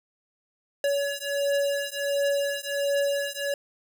square beating tone pair, 564 / 565.4 Hz, C#5 / C#5, +30 / +34 cents, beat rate 1.4 Hz, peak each -28 dBFS, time 0.84-3.54 s, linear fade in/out 2 ms, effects none

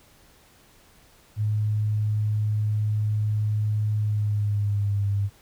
sine tone with pitch glide, 106.3 to 100.33 Hz, G#2 to G2, +41 to +41 cents, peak -21 dBFS, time 1.36-5.3 s, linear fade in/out 50 ms, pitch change -100 cents, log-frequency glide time 3.97-5.08 s, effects pink hiss -56 dBFS RMS until 5.41 s

